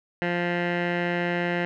15% pulse tone with low-pass filter, 174.61 Hz, F3, in tune, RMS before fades -26 dBFS, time 0.22-1.65 s, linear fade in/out 0 ms, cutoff 2200 Hz, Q 3.8, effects none

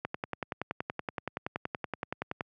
click train, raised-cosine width 0.5 ms, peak -17 dBFS, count 26, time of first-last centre 0.05-2.408 s, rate 10.6 Hz, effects high-pass 100 Hz 12 dB/octave

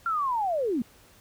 sine linear sweep, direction down, 1393 to 213.4 Hz, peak -24 dBFS, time 0.06-0.82 s, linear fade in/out 2 ms, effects pink hiss -56 dBFS RMS until 1.2 s

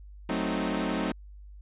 sawtooth chord, F# diminished seventh, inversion none, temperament equal, 185 / 220 / 261.6 / 311.1 Hz, F#3 / A3 / C4 / Eb4, 0 / 0 / 0 / 0 cents, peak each -29 dBFS, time 0.29-1.12 s, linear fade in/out 5 ms, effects added 50 Hz sine -44 dBFS peak until 1.61 s + resampled to 8000 Hz

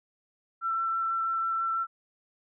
sine tone with vibrato, 1342 Hz, E6, 31 cents sharp, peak -26 dBFS, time 0.61-1.87 s, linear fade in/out 50 ms, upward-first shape triangle, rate 6.1 Hz, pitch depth 11 cents each way, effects none

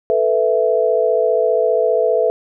sine chord, A suspended second, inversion none, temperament just, 440 / 495 / 660 Hz, A4 / B4 / E5, 0 / +4 / +2 cents, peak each -17 dBFS, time 0.1-2.3 s, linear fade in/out 0 ms, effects none

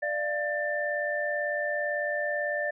sine tone cluster, 591 / 689 / 1781 Hz, D5 / F5 / A6, +11 / -24 / +21 cents, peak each -30 / -36 / -30 dBFS, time 0.02-2.71 s, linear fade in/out 10 ms, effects none

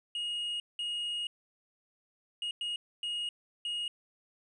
triangle tone bursts at uneven times, 2873 Hz, F7, 48 cents sharp, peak -31 dBFS, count 6, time 0.15-0.6 / 0.79-1.27 / 2.42-2.51 / 2.61-2.76 / 3.03-3.29 / 3.65-3.88 s, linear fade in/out 2 ms, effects resampled to 22050 Hz + 12-bit

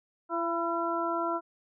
harmonic tone with a mistuned harmonic, 337.6 Hz, E4, 41 cents sharp, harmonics 1 / 2 / 3 / 4, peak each -33 / -33 / -33 / -33 dBFS, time 0.29-1.41 s, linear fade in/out 50 ms, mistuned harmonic 3, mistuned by -30 cents, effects none

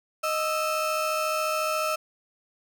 35% pulse tone pair together, 622.2 / 1318.5 Hz, D#5 / E6, 0 / 0 cents, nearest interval octave + minor second, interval 1300 cents, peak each -26 dBFS, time 0.23-1.96 s, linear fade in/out 10 ms, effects none

